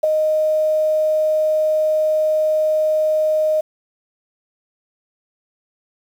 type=tone with ADSR envelope; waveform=sine; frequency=620 Hz; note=D#5; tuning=6 cents flat; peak=-8 dBFS; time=0.03-3.61 s; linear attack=12 ms; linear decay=3 ms; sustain=-6 dB; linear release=8 ms; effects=7-bit